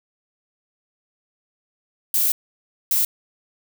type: noise bursts at uneven times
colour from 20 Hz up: violet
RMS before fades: -19 dBFS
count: 2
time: 2.14-2.32 / 2.91-3.05 s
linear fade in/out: 2 ms
effects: none